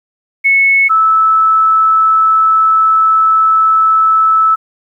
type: tone pair in turn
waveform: sine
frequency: 2200 / 1308.1 Hz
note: C#7 / E6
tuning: -14 / -14 cents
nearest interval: major sixth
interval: 900 cents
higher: first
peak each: -6 dBFS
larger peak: neither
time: 0.44-0.89 / 0.89-4.56 s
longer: second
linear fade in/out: 20 ms
effects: 8-bit